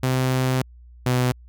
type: tone pair in turn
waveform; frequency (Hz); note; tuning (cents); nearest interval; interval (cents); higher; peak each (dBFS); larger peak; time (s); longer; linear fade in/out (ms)
sawtooth; 129.3 / 125.62; C3 / B2; -20 / +30; unison; 50; first; -15 / -14; second; 0.03-0.62 / 1.06-1.32; first; 5
effects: added 60 Hz sine -43 dBFS peak until 1.48 s